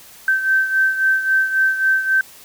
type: beating tone pair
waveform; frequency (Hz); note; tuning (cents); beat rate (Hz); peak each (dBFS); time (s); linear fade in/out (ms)
sine; 1550 / 1553.7; G6 / G6; -20 / -16; 3.7; -15 / -21; 0.28-2.21; 2
effects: white hiss -43 dBFS RMS until 2.44 s